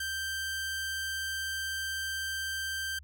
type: tone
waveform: sawtooth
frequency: 1568 Hz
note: G6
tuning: in tune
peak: -29 dBFS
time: 0-2.99 s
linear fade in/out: 5 ms
effects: added 72 Hz sine -49 dBFS peak until 3.03 s